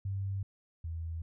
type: tone pair in turn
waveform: sine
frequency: 97.7 / 82.16 Hz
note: G2 / E2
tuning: -5 / -5 cents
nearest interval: minor third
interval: 300 cents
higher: first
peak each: -32 / -35 dBFS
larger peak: first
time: 0.05-0.43 / 0.84-1.22 s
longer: neither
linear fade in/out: 5 ms
effects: none